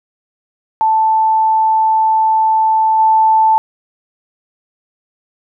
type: tone with level steps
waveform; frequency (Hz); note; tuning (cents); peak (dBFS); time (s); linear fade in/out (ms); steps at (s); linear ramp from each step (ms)
sine; 880; A5; 0; -9 / -7; 0.81-3.58; 0; 2.98; 20
effects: none